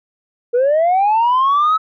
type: linear sweep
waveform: sine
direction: up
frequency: 467.4 to 1300 Hz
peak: -9 dBFS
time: 0.53-1.78 s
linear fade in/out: 20 ms
effects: tanh soft clip ceiling -9 dBFS